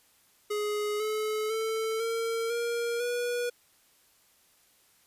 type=tone with pitch steps; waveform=square; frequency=418 / 430.5 / 443.4 / 456.6 / 470.3 / 484.3 Hz; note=G#4 / A4 / A4 / A#4 / A#4 / B4; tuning=+11 / -38 / +13 / -36 / +15 / -34 cents; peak=-29 dBFS; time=0.5-3.5 s; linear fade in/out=10 ms; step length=500 ms; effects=white hiss -64 dBFS RMS until 5.06 s + resampled to 32000 Hz